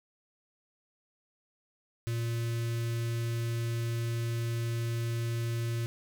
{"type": "tone with notch filter", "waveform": "square", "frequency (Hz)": 116.54, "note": "A#2", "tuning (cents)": 0, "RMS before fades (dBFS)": -32, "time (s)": [2.07, 5.86], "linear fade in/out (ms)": 0, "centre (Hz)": 800, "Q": 0.73, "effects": []}